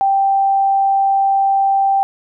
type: tone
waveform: sine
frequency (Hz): 784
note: G5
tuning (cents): 0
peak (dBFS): -11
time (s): 0.01-2.03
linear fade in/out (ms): 0
effects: none